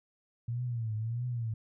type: tone with vibrato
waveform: sine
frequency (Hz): 115.7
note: A#2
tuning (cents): -13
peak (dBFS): -31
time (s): 0.48-1.54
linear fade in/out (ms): 5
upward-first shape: triangle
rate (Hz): 1.6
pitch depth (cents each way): 140
effects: none